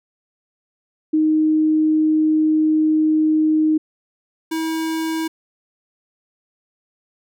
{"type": "tone pair in turn", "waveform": ["sine", "square"], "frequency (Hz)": [311.1, 321.7], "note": ["D#4", "E4"], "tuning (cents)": [0, -42], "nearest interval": "minor second", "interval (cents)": 58, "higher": "second", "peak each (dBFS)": [-13, -21], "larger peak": "first", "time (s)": [[1.13, 3.78], [4.51, 5.28]], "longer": "first", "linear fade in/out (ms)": 10, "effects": []}